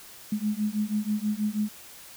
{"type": "beating tone pair", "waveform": "sine", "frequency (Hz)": [208, 214.2], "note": ["G#3", "A3"], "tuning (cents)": [3, -46], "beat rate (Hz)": 6.2, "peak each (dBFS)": -28, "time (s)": [0.32, 1.69], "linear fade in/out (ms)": 5, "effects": ["white hiss -47 dBFS RMS until 2.16 s"]}